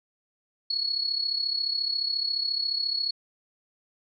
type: tone with amplitude modulation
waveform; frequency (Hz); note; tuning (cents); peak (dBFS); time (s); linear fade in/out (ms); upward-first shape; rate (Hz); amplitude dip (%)
sine; 4362; C#8; -29; -22; 0.7-3.11; 5; sine; 34.3; 70
effects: none